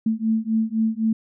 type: beating tone pair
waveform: sine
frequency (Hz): 220 / 223.9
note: A3 / A3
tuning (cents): 0 / +30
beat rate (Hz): 3.9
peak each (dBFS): -22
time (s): 0.06-1.13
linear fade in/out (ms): 5
effects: none